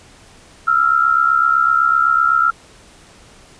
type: tone pair together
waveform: sine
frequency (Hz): 1318.5 / 1386.4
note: E6 / F6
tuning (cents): 0 / -13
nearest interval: minor second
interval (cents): 87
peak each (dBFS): -14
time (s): 0.67-2.51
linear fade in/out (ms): 10
effects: pink hiss -45 dBFS RMS until 3.59 s + resampled to 22050 Hz